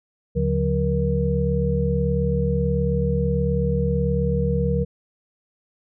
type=tone cluster; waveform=sine; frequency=75.2 / 143.7 / 182.2 / 473.2 Hz; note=D2 / D3 / F#3 / A#4; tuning=+42 / -37 / -26 / +26 cents; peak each=-24 dBFS; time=0.35-4.85 s; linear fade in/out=20 ms; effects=none